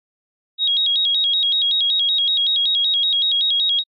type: tone with vibrato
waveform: sine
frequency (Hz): 3529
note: A7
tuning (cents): +4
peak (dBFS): -15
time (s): 0.58-3.84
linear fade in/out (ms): 50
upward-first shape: square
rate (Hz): 5.3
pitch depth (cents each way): 120
effects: AAC 64 kbps